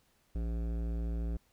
sine tone with hard clipping, 57 Hz, A#1, 38 cents flat, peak -34 dBFS, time 0.35-1.37 s, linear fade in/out 5 ms, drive 15 dB, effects pink hiss -71 dBFS RMS until 1.52 s

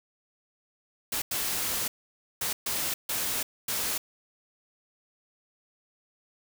white noise bursts at uneven times, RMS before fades -30 dBFS, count 6, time 1.12-1.22 / 1.31-1.88 / 2.41-2.53 / 2.66-2.94 / 3.09-3.43 / 3.68-3.98 s, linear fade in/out 5 ms, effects none

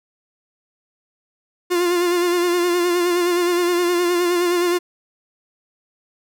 45% pulse tone with vibrato, 351.4 Hz, F4, 11 cents sharp, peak -16 dBFS, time 1.7-4.79 s, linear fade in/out 20 ms, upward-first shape sine, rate 9.6 Hz, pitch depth 37 cents each way, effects none

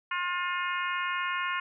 harmonic tone, 356 Hz, F4, 33 cents sharp, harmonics 3 / 4 / 5 / 6 / 7 / 8, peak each -32 / -34 / -36 / -38 / -39 / -40 dBFS, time 0.11-1.6 s, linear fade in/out 5 ms, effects none

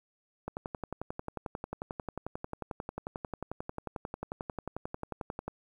click train, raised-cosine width 1 ms, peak -22 dBFS, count 57, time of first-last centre 0.48-5.48 s, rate 11.2 Hz, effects 10-bit

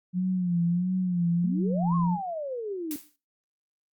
sine tone with vibrato, 178 Hz, F3, 33 cents sharp, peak -22 dBFS, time 0.13-2.19 s, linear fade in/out 50 ms, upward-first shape sine, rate 1.5 Hz, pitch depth 75 cents each way
sine exponential two-way sweep, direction up then down, 196 to 1108.7 to 286.7 Hz, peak -30 dBFS, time 1.44-2.96 s, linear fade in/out 2 ms, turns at 1.95 s
blue noise with exponential decay, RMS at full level -33 dBFS, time 2.91-3.16 s, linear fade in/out 0 ms, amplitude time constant 53 ms
effects noise-tail reverb RT60 0.3 s tail -17 dB re dry + Opus 48 kbps

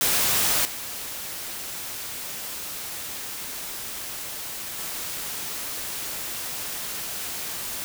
white noise with level steps, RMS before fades -22 / -34 / -32 dBFS, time 0.01-7.84 s, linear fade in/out 0 ms, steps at 0.65 / 4.78 s, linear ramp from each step 2 ms, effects none

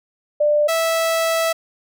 sine / sawtooth tone pair in turn, 594 / 655.6 Hz, D5 / E5, +20 / -10 cents, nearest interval major second, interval 170 cents, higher second, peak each -13 dBFS, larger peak neither, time 0.4-0.68 / 0.68-1.53 s, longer second, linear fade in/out 10 ms, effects none

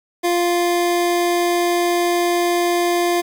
25% pulse tone, 348.7 Hz, F4, 3 cents flat, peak -12 dBFS, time 0.23-3.22 s, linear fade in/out 20 ms, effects 7-bit

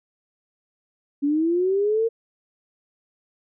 sine linear sweep, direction up, 278.8 to 463.2 Hz, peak -18 dBFS, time 1.22-2.09 s, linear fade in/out 20 ms, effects none

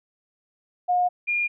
sine tone pair in turn, 718 / 2415 Hz, F5 / D7, +48 / +48 cents, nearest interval octave + major sixth, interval 2100 cents, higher second, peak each -18 / -21 dBFS, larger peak first, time 0.88-1.09 / 1.27-1.48 s, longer neither, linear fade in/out 20 ms, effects none

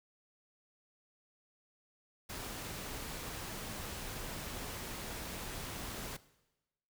pink noise, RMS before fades -43 dBFS, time 2.29-6.17 s, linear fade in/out 10 ms, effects noise-tail reverb RT60 1.0 s tail -18 dB re dry

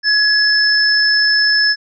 sine tone pair together, 1688 / 5252 Hz, G#6 / E8, +28 / -7 cents, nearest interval octave + minor sixth, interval 1965 cents, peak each -13 dBFS, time 0.03-1.76 s, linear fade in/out 50 ms, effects none

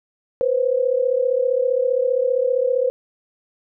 sine tone pair together, 491.8 / 527 Hz, B4 / C5, -7 / +12 cents, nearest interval minor second, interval 119 cents, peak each -19 dBFS, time 0.41-2.9 s, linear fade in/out 0 ms, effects none

